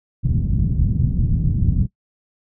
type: low-pass noise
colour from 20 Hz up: white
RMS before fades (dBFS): -18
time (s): 0.23-1.87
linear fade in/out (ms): 20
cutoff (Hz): 160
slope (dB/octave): 24
effects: noise-tail reverb RT60 0.1 s tail -21 dB re dry